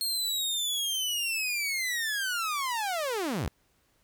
sawtooth linear sweep, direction down, 4273 to 49 Hz, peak -25 dBFS, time 0.01-3.48 s, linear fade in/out 0 ms, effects pink hiss -69 dBFS RMS until 4.03 s

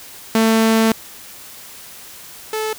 sawtooth tone pair in turn, 223.2 / 434.9 Hz, A3 / A4, +25 / -20 cents, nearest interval octave, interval 1155 cents, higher second, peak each -8 / -16 dBFS, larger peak first, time 0.35-0.92 / 2.53-2.73 s, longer first, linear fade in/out 2 ms, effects white hiss -38 dBFS RMS until 2.78 s

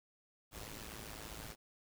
pink noise with amplitude modulation, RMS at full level -45 dBFS, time 0.51-1.56 s, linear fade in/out 50 ms, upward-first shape sine, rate 108 Hz, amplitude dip 75%, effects none

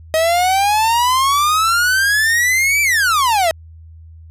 45% pulse exponential two-way sweep, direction up then down, 629 to 2349 to 629 Hz, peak -12 dBFS, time 0.14-3.51 s, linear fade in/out 0 ms, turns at 2.82 s, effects added 81 Hz sine -36 dBFS peak until 4.3 s + resampled to 32000 Hz

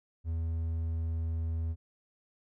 triangle tone, 81.8 Hz, E2, 13 cents flat, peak -28 dBFS, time 0.24-1.76 s, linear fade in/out 50 ms, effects none

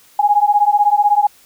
sine beating tone pair, 819 / 835 Hz, G#5 / G#5, -24 / +9 cents, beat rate 16 Hz, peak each -13 dBFS, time 0.19-1.27 s, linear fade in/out 5 ms, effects white hiss -49 dBFS RMS until 1.45 s

